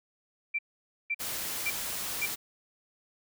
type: tone bursts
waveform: sine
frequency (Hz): 2349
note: D7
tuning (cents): 0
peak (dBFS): -27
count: 4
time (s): 0.54-2.262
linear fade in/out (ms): 10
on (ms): 48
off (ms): 510
type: noise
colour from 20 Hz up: white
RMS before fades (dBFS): -35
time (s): 1.19-2.36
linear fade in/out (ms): 20
effects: none